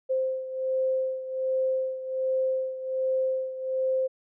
sine beating tone pair, 522 / 523.3 Hz, C5 / C5, -4 / 0 cents, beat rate 1.3 Hz, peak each -26 / -31 dBFS, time 0.09-4.08 s, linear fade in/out 20 ms, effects none

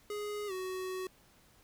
square tone with pitch glide, 415.9 to 372.7 Hz, G#4 to F#4, +2 to +13 cents, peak -37 dBFS, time 0.1-1.07 s, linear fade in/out 2 ms, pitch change -189 cents, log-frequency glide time 0.47-0.52 s, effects pink hiss -64 dBFS RMS until 1.63 s

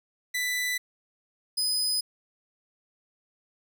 sawtooth tone pair in turn, 1988 / 5009 Hz, B6 / D#8, +11 / +11 cents, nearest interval octave + major third, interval 1600 cents, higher second, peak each -23 / -22 dBFS, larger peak second, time 0.34-0.78 / 1.57-2.01 s, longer neither, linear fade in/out 10 ms, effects none

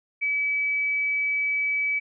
sine tone, 2290 Hz, D7, 44 cents flat, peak -22 dBFS, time 0.21-2 s, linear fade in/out 20 ms, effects none

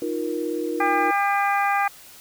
sine chord, Eb suspended second, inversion none, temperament equal with one note detuned, 311.1 / 349.2 / 471.3 Hz, Eb4 / F4 / Bb4, 0 / 0 / +19 cents, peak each -28 dBFS, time 0.02-1.11 s, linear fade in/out 2 ms
harmonic tone, 401.2 Hz, G4, 40 cents sharp, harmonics 2 / 3 / 4 / 5 / 6, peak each -21 / -25 / -27 / -29 / -31 dBFS, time 0.8-1.88 s, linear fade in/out 5 ms
effects white hiss -46 dBFS RMS until 2.2 s

